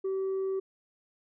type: tone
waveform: sine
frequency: 383.9 Hz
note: G4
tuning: 36 cents flat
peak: -26 dBFS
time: 0.04-0.6 s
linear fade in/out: 10 ms
effects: tanh soft clip ceiling -27 dBFS